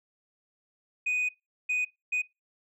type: tone bursts at uneven times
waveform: sine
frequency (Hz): 2489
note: D#7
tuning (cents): 0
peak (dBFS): -23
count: 3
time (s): 1.06-1.29 / 1.69-1.85 / 2.12-2.22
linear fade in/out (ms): 10
effects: noise-tail reverb RT60 0.2 s tail -21 dB re dry + tanh soft clip ceiling -24 dBFS